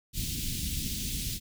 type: band-stop noise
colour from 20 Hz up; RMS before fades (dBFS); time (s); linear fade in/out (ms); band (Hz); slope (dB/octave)
pink; -33; 0.13-1.4; 50; 250 to 3000; 24
effects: none